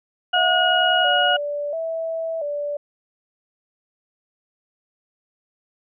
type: harmonic tone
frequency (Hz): 724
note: F#5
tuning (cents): -38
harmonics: 1 / 2 / 4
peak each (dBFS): -20 / -20 / -20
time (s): 0.33-1.37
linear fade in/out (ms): 10
type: tone with vibrato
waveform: sine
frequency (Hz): 617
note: D#5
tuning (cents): -15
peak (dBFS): -23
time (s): 0.36-2.77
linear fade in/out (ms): 5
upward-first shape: square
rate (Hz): 0.73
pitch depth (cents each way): 100
effects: none